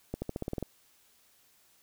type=accelerating click train; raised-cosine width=2 ms; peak=-20 dBFS; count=9; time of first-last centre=0.14-0.627 s; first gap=80 ms; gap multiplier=0.92; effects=white hiss -65 dBFS RMS until 1.82 s